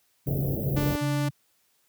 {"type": "tone bursts", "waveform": "sine", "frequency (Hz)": 138.59, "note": "C#3", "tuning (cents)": 0, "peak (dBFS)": -25, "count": 3, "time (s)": [0.26, 1.306], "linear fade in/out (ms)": 20, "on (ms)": 300, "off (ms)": 73}
{"type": "band-stop noise", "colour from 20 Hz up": "pink", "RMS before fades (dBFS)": -29, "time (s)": [0.27, 0.96], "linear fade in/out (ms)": 0, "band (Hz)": [610, 14000], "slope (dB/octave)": 48}
{"type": "tone", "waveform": "sawtooth", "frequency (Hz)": 293.7, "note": "D4", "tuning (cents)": 0, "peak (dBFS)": -24, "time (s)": [0.76, 1.29], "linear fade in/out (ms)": 10}
{"effects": ["white hiss -68 dBFS RMS until 1.88 s", "high-pass 60 Hz 12 dB/octave"]}